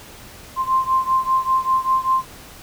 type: beating tone pair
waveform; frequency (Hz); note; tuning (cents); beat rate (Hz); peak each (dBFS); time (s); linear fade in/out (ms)
sine; 1046.5 / 1051.6; C6 / C6; 0 / +8; 5.1; -18 / -20; 0.56-2.25; 50
effects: pink hiss -41 dBFS RMS until 2.62 s